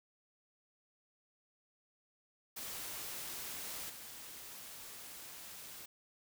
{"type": "noise with level steps", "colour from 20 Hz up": "white", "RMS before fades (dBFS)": [-44, -50], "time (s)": [2.56, 5.86], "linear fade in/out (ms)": 10, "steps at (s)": 3.89, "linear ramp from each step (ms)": 10, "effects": []}